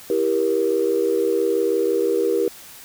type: chord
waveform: sine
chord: E diminished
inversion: none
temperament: just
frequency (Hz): 329.6 / 395.6 / 474.7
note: E4 / G4 / Bb4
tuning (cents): 0 / +16 / +31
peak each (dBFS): -24 / -20 / -20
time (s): 0.1-2.48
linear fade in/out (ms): 2
effects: tanh soft clip ceiling -8 dBFS + white hiss -42 dBFS RMS until 2.84 s